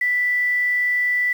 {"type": "tone with quantisation", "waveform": "sine", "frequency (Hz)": 1975.5, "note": "B6", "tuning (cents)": 0, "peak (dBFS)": -17, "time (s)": [0.01, 1.33], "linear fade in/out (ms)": 5, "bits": 7, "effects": []}